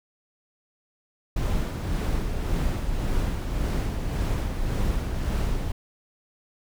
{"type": "noise with tremolo", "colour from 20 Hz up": "brown", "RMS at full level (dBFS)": -24, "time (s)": [1.36, 5.72], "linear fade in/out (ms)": 5, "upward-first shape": "sine", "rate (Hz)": 1.8, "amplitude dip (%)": 40, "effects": []}